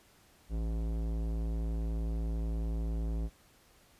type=tone with tanh clipping; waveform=sine; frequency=55.4 Hz; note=A1; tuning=13 cents sharp; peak=-33 dBFS; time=0.49-3.3 s; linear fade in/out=50 ms; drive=18 dB; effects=pink hiss -63 dBFS RMS until 3.99 s + resampled to 32000 Hz